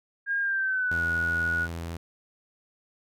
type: tone with pitch glide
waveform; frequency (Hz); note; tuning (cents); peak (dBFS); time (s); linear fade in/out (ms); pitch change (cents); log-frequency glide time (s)
sine; 1619 to 1459.1; G#6 to F#6; -45 to -25; -24; 0.26-1.68; 50; -180; 0.4-1.01
type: tone with vibrato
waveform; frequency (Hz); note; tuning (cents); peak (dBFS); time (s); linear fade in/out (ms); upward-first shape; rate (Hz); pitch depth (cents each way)
sawtooth; 83.8; E2; +29; -29; 0.91-1.97; 5; sine; 13; 10
effects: none